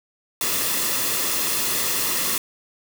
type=noise with comb filter; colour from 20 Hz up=white; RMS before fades=-23 dBFS; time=0.41-2.38 s; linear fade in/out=2 ms; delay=1.3 ms; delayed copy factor=-0.5; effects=none